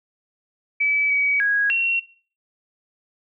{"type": "tone with pitch steps", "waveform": "sine", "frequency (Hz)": [2296, 2269, 1650, 2732], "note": ["D7", "C#7", "G#6", "F7"], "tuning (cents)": [-40, 40, -12, -39], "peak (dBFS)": -17, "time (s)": [0.8, 2], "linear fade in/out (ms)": 10, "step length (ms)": 300, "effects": ["noise-tail reverb RT60 0.4 s tail -18 dB re dry"]}